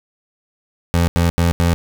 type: tone bursts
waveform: 25% pulse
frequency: 85.3 Hz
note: F2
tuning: 40 cents flat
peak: -9 dBFS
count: 4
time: 0.94-1.74 s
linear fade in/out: 0 ms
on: 140 ms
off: 80 ms
effects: none